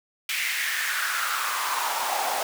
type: noise with high-pass filter sweep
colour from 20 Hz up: pink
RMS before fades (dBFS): -27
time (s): 0.29-2.43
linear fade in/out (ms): 2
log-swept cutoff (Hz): 2300 to 700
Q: 3.8
effects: none